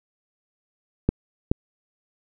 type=clicks; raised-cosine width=3 ms; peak=-5 dBFS; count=2; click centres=1.09 / 1.515 s; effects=none